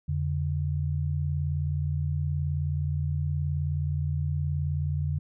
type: tone pair together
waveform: sine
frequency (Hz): 85.4 / 144.46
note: F2 / D3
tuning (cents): -38 / -28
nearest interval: major sixth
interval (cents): 910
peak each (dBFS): -28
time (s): 0.08-5.19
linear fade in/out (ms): 10
effects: none